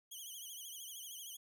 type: tone with vibrato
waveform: 10% pulse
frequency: 3136 Hz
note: G7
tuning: in tune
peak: -39 dBFS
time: 0.11-1.37 s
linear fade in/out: 10 ms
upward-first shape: triangle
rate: 13 Hz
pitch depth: 130 cents each way
effects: none